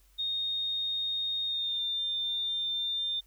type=tone with pitch glide; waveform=sine; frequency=3700 to 3599 Hz; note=A#7 to A7; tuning=-14 to +38 cents; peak=-29 dBFS; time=0.18-3.21 s; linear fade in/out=20 ms; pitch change=-48 cents; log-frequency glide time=1.46-1.83 s; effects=added 47 Hz sine -60 dBFS peak until 3.26 s + white hiss -67 dBFS RMS until 3.26 s